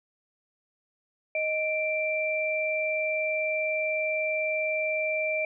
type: tone pair together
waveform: sine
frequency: 624 / 2353 Hz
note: D#5 / D7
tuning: +5 / +3 cents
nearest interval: octave + major seventh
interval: 2298 cents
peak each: -28 dBFS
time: 1.35-5.45 s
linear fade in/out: 2 ms
effects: none